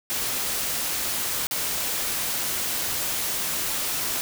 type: noise with dropouts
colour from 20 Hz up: white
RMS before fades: -27 dBFS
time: 0.1-4.21 s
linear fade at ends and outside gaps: 0 ms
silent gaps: 1.469-1.511 s
effects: none